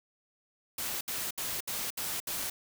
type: noise bursts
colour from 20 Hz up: white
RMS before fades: -35 dBFS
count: 6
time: 0.78-2.5 s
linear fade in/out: 5 ms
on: 230 ms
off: 68 ms
effects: none